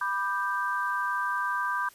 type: chord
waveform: sine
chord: G major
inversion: first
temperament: equal with one note detuned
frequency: 987.8 / 1189.7 / 1568 Hz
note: B5 / D6 / G6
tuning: 0 / +22 / 0 cents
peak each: -31 / -31 / -30 dBFS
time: 0.01-1.89 s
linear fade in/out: 5 ms
effects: white hiss -55 dBFS RMS until 1.94 s + resampled to 32000 Hz